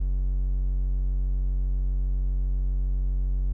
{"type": "tone", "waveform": "triangle", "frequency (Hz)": 46.25, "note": "F#1", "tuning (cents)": 0, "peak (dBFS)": -20, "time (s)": [0, 3.53], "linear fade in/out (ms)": 10, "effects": []}